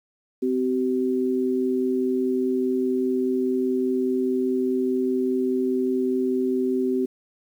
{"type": "tone pair together", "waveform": "sine", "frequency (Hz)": [257.1, 382], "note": ["C4", "G4"], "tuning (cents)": [-30, -45], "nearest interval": "perfect fifth", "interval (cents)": 685, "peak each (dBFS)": -23, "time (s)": [0.42, 7.06], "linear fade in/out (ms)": 10, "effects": ["9-bit"]}